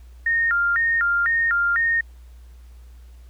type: tone with vibrato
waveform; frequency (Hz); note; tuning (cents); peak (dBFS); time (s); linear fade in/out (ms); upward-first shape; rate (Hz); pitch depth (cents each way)
sine; 1605; G6; +40; -17; 0.26-2.01; 5; square; 2; 240
effects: added 60 Hz sine -41 dBFS peak until 3.29 s + pink hiss -60 dBFS RMS until 3.29 s